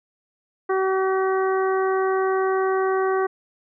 harmonic tone, 380.6 Hz, F#4, 49 cents sharp, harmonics 1 / 2 / 3 / 4 / 5, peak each -20 / -27 / -27 / -32 / -35 dBFS, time 0.69-3.27 s, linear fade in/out 10 ms, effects none

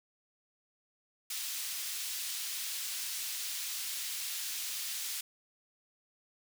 pink high-pass noise, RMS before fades -38 dBFS, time 1.3-5.21 s, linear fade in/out 5 ms, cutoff 3400 Hz, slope 12 dB/octave, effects none

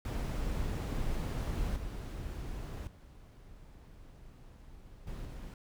brown noise with level steps, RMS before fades -34 / -40 / -53 / -42 / -44 dBFS, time 0.05-5.54 s, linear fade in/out 2 ms, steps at 1.76 / 2.87 / 5.07 / 5.25 s, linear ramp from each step 2 ms, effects none

